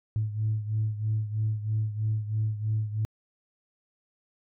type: beating tone pair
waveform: sine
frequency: 107.5 / 110.6 Hz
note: A2 / A2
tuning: -40 / +9 cents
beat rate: 3.1 Hz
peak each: -26 / -31 dBFS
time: 0.16-3.05 s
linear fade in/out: 0 ms
effects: tanh soft clip ceiling -19 dBFS